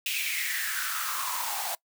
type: noise with high-pass filter sweep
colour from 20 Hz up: white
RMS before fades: -31 dBFS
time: 0.06-1.75 s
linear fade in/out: 2 ms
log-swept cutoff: 2700 to 720 Hz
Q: 6.7
effects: noise-tail reverb RT60 0.1 s tail -23 dB re dry